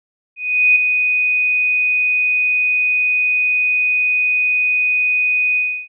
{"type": "tone with ADSR envelope", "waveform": "sine", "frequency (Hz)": 2489, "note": "D#7", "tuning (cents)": 0, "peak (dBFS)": -7, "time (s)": [0.36, 5.88], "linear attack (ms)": 400, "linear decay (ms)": 3, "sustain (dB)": -6, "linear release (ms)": 310, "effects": []}